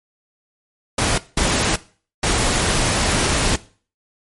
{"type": "noise bursts at uneven times", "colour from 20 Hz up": "pink", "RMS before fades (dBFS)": -18, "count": 3, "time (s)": [[0.98, 1.18], [1.37, 1.76], [2.23, 3.56]], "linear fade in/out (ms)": 5, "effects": ["noise-tail reverb RT60 0.4 s tail -18 dB re dry", "MP3 48 kbps"]}